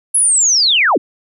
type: linear sweep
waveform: sine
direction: down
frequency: 10770 to 178.6 Hz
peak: -9 dBFS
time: 0.14-0.98 s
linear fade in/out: 10 ms
effects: none

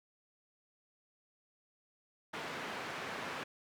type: band-pass noise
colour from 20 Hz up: white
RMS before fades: -42 dBFS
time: 2.33-3.44 s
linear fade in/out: 10 ms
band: 150 to 1900 Hz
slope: 12 dB/octave
effects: none

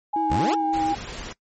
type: tone with pitch glide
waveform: sine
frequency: 830.6 to 807 Hz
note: G#5 to G#5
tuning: 0 to -50 cents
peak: -21 dBFS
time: 0.13-0.95 s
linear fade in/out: 10 ms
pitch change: -50 cents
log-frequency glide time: 0.52-0.65 s
type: tone with vibrato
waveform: triangle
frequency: 318.9 Hz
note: D#4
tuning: 43 cents sharp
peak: -24 dBFS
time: 0.16-0.93 s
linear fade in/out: 2 ms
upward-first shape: triangle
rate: 5.5 Hz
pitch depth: 29 cents each way
type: exponential sweep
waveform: 20% pulse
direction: up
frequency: 57 to 477.8 Hz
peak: -18 dBFS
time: 0.3-0.55 s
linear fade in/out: 10 ms
type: noise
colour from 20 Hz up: pink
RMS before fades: -35 dBFS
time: 0.73-1.33 s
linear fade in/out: 10 ms
effects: noise-tail reverb RT60 0.1 s tail -22 dB re dry + MP3 32 kbps

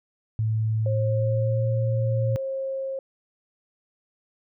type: tone with pitch glide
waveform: sine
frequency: 110 to 114.67 Hz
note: A2 to A#2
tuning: 0 to -28 cents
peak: -21 dBFS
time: 0.39-2.36 s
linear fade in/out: 0 ms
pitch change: +72 cents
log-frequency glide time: 0.9-1.65 s
type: tone with tremolo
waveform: sine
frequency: 536 Hz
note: C5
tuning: 42 cents sharp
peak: -26 dBFS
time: 0.86-2.99 s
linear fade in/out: 2 ms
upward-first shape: sine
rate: 0.72 Hz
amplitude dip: 30%
effects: none

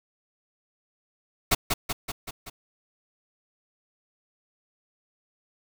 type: noise with echo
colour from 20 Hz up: pink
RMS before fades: -20 dBFS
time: 1.51-1.55 s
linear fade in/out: 10 ms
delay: 190 ms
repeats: 5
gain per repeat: -4 dB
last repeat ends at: 2.5 s
effects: none

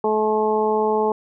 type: harmonic tone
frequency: 215.4 Hz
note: A3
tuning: 37 cents flat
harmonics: 1 / 2 / 3 / 4 / 5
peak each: -27 / -19 / -28 / -22 / -29 dBFS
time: 0.04-1.12 s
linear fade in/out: 2 ms
effects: none

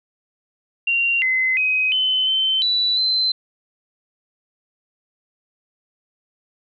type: tone with pitch steps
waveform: sine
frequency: 2763 / 2048 / 2523 / 3044 / 3082 / 3956 / 4076 Hz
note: F7 / C7 / D#7 / F#7 / G7 / B7 / C8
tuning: -19 / -38 / +23 / +48 / -30 / +2 / -46 cents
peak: -16 dBFS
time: 0.87-3.32 s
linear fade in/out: 5 ms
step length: 350 ms
effects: none

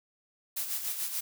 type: noise with tremolo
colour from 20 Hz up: blue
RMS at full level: -32 dBFS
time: 0.56-1.21 s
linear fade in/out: 10 ms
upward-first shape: sine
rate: 6.9 Hz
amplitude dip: 55%
effects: none

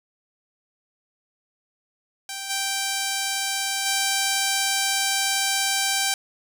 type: tone with level steps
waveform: 5% pulse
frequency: 783 Hz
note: G5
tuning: 2 cents flat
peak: -19 / -12 / -9 dBFS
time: 2.29-6.14 s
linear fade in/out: 2 ms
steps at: 2.49 / 3.85 s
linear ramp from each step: 20 ms
effects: none

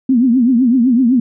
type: tone with vibrato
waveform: sine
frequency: 246.9 Hz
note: B3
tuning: in tune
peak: -8 dBFS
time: 0.09-1.2 s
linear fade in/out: 5 ms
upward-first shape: triangle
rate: 7.9 Hz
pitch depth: 180 cents each way
effects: none

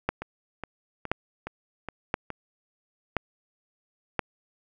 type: two click trains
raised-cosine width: 0.5 ms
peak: -19 / -9 dBFS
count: 6 / 5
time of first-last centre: 0.22-2.303 / 0.09-4.193 s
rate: 2.4 / 0.975 Hz
effects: none

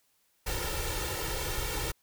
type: noise with comb filter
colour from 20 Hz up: pink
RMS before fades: -33 dBFS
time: 0.46-1.92 s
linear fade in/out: 10 ms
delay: 2.2 ms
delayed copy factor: +0.95
effects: white hiss -71 dBFS RMS until 2.02 s

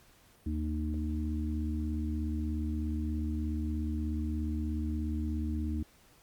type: harmonic tone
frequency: 76.8 Hz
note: D#2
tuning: 22 cents flat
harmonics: 1 / 3 / 4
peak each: -32 / -37 / -38 dBFS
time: 0.46-5.83 s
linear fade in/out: 5 ms
effects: pink hiss -62 dBFS RMS until 6.22 s + Opus 48 kbps

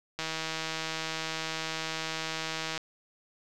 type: click train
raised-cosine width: 0.2 ms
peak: -16 dBFS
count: 415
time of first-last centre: 0.19-2.777 s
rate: 160 Hz
effects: none

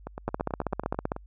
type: two click trains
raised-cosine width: 1 ms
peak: -13 / -21 dBFS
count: 14 / 11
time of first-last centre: 0.28-1.119 / 0.07-1.164 s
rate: 15.5 / 9.14 Hz
effects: added 50 Hz sine -47 dBFS peak until 1.26 s

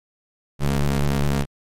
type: ring-modulated tone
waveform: 30% pulse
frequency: 70 Hz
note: C#2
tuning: 18 cents sharp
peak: -12 dBFS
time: 0.59-1.46 s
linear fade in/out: 50 ms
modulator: 72.4 Hz
effects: MP3 64 kbps

